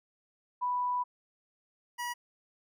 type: tone pair in turn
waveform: sine / 25% pulse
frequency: 987.8 / 966.4 Hz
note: B5 / B5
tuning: 0 / -38 cents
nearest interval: unison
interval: 38 cents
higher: first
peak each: -28 / -30 dBFS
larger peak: first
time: 0.61-1.04 / 1.98-2.14 s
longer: first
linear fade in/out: 20 ms
effects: none